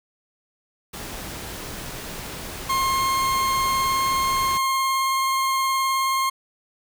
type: noise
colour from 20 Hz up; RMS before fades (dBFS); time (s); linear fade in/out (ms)
pink; -34; 0.93-4.58; 10
type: tone with vibrato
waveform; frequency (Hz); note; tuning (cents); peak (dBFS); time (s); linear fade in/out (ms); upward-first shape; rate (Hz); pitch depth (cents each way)
40% pulse; 1067; C6; +34; -19; 2.69-6.3; 10; sine; 19; 12
effects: none